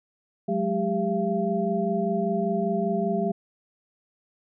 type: tone cluster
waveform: sine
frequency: 184.4 / 209.5 / 397.8 / 680 Hz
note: F#3 / G#3 / G4 / F5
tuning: -6 / +15 / +25 / -46 cents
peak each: -28 dBFS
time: 0.48-3.32 s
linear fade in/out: 10 ms
effects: none